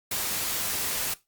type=noise; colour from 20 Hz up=white; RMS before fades=-29 dBFS; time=0.11-1.14 s; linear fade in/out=5 ms; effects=noise-tail reverb RT60 0.2 s tail -17 dB re dry + Opus 48 kbps